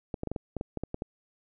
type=clicks; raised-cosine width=2 ms; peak=-19 dBFS; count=11; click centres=0.142 / 0.234 / 0.273 / 0.316 / 0.362 / 0.567 / 0.611 / 0.773 / 0.836 / 0.944 / 1.021 s; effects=none